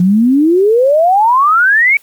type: exponential sweep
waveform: sine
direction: up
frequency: 173.7 to 2295 Hz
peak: -6 dBFS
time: 0-1.97 s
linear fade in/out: 2 ms
effects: white hiss -46 dBFS RMS until 2.02 s + Opus 24 kbps